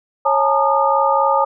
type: tone cluster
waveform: sine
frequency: 549 / 850 / 914 / 1222 Hz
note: C#5 / G#5 / A#5 / D#6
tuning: -17 / +40 / -34 / -32 cents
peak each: -18 dBFS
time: 0.25-1.45 s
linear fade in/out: 10 ms
effects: none